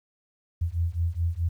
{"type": "beating tone pair", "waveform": "sine", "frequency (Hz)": [82.41, 87.11], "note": ["E2", "F2"], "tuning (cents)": [0, -4], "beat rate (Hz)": 4.7, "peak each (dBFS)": -27, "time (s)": [0.61, 1.49], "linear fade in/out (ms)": 10, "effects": ["10-bit"]}